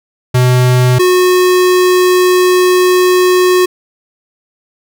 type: tone pair in turn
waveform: square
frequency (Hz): 125.7 / 364.3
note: B2 / F#4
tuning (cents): +31 / -27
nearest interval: octave + tritone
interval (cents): 1842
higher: second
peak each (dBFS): -7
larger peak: neither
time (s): 0.34-0.99 / 0.99-3.66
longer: second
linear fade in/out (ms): 10
effects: none